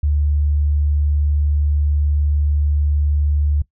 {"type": "tone", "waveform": "sine", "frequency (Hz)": 73.42, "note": "D2", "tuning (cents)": 0, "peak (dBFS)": -14, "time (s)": [0.03, 3.62], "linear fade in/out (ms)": 5, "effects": ["noise-tail reverb RT60 0.1 s tail -19 dB re dry"]}